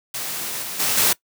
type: noise with level steps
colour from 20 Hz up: white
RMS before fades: -28 / -30 / -21 / -17 dBFS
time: 0.14-1.13 s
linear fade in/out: 5 ms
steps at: 0.62 / 0.79 / 0.97 s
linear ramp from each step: 10 ms
effects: noise-tail reverb RT60 0.1 s tail -21 dB re dry + high-pass 100 Hz 12 dB/octave